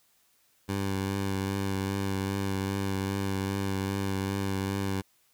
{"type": "tone with vibrato", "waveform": "15% pulse", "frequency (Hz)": 97.5, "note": "G2", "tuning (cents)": -9, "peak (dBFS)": -22, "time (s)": [0.68, 5.02], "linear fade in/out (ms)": 20, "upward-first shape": "sine", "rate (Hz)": 2.5, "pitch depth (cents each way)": 25, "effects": ["white hiss -67 dBFS RMS until 5.33 s"]}